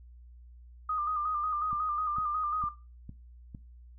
sine tone with vibrato, 1222 Hz, D#6, 32 cents flat, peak -28 dBFS, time 0.89-2.69 s, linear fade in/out 5 ms, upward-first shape square, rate 5.5 Hz, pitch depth 42 cents each way
click train, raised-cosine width 5 ms, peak -30 dBFS, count 5, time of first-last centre 1.73-3.548 s, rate 2.2 Hz
effects noise-tail reverb RT60 0.3 s tail -17 dB re dry + added 60 Hz sine -49 dBFS peak until 3.98 s

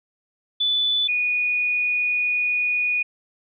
sine tone pair in turn, 3483 / 2463 Hz, A7 / D#7, -18 / -18 cents, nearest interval tritone, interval 600 cents, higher first, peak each -18 / -19 dBFS, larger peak first, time 0.6-1.08 / 1.08-3.03 s, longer second, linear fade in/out 10 ms, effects none

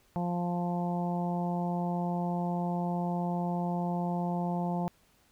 harmonic tone, 175.2 Hz, F3, 6 cents sharp, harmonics 1 / 2 / 3 / 4 / 5 / 6, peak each -30 / -40 / -41 / -37 / -38 / -51 dBFS, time 0.16-4.88 s, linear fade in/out 0 ms, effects pink hiss -66 dBFS RMS until 5.31 s

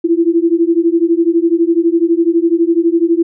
sine beating tone pair, 330 / 342 Hz, E4 / F4, +2 / -36 cents, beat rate 12 Hz, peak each -12 dBFS, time 0.04-3.23 s, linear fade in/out 10 ms, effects none

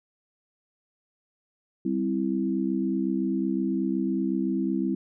sine chord, C major, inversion second, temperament equal, 196 / 261.6 / 329.6 Hz, G3 / C4 / E4, 0 / 0 / 0 cents, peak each -28 dBFS, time 1.85-4.95 s, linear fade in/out 5 ms, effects none

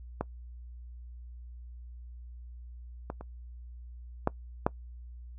clicks, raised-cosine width 1 ms, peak -16 / -21 / -28 / -11 / -10 dBFS, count 5, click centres 0.21 / 3.101 / 3.21 / 4.274 / 4.665 s, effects noise-tail reverb RT60 0.1 s tail -22 dB re dry + added 60 Hz sine -43 dBFS peak until 5.38 s

